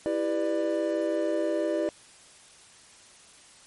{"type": "chord", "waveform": "triangle", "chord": "E minor seventh", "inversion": "none", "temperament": "just", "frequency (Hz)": [329.6, 395.6, 494.4, 593.3], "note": ["E4", "G4", "B4", "D5"], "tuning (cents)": [0, 16, 2, 18], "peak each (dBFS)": [-27, -31, -32, -26], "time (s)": [0.06, 1.89], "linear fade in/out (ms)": 0, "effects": ["white hiss -53 dBFS RMS until 3.66 s", "MP3 48 kbps"]}